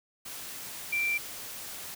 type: tone in noise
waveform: sine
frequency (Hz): 2354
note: D7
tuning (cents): +3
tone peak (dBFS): -26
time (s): 0.92-1.18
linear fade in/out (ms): 10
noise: white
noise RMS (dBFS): -41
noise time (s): 0.25-1.95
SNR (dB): +12
effects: none